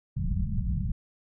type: low-pass noise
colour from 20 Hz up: pink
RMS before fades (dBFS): -28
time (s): 0.16-0.92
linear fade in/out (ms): 10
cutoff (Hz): 210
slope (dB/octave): 96
effects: none